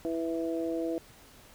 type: harmonic tone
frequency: 164.81 Hz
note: E3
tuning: in tune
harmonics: 2 / 3 / 4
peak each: -31 / -35 / -37 dBFS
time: 0.05-0.98 s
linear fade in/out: 0 ms
effects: pink hiss -55 dBFS RMS until 1.54 s